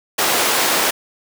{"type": "high-pass noise", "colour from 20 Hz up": "pink", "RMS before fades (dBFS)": -17, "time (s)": [0.18, 0.91], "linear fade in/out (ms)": 10, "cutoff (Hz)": 430, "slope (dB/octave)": 12, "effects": []}